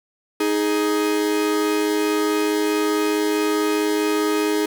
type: tone pair together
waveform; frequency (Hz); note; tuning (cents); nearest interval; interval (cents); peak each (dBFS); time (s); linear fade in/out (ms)
45% pulse; 312.6 / 417.3; D#4 / G#4; +8 / +8; perfect fourth; 500; -21; 0.4-4.66; 5
effects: 8-bit